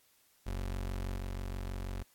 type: tone with level steps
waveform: 30% pulse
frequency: 46.25 Hz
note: F#1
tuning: in tune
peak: -32 / -34 dBFS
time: 0.46-2.03 s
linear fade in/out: 10 ms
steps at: 1.17 s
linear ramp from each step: 5 ms
effects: white hiss -68 dBFS RMS until 2.14 s + AAC 64 kbps